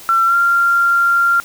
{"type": "tone with pitch glide", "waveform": "sine", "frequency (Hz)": [1349, 1386.1], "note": ["E6", "F6"], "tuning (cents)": [40, -13], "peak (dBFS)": -10, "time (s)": [0.09, 1.4], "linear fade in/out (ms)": 0, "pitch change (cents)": 47, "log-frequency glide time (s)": [0.25, 0.35], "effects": ["white hiss -37 dBFS RMS until 1.44 s"]}